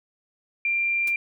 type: tone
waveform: sine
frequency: 2377 Hz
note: D7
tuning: 20 cents sharp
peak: -21 dBFS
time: 0.65-1.16 s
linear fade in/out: 2 ms
type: noise with exponential decay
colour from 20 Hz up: white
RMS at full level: -33 dBFS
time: 1.07-1.14 s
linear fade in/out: 5 ms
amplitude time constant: 15 ms
effects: none